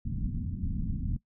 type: low-pass noise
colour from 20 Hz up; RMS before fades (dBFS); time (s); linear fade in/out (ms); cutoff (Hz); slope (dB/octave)
pink; -32; 0.05-1.17; 10; 250; 48
effects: noise-tail reverb RT60 0.1 s tail -18 dB re dry